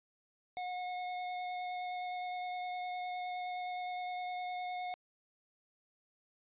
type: tone with vibrato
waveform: square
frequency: 725 Hz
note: F#5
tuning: 35 cents flat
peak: -38 dBFS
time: 0.57-4.94 s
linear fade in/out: 0 ms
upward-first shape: sine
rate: 9.7 Hz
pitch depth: 9 cents each way
effects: resampled to 8000 Hz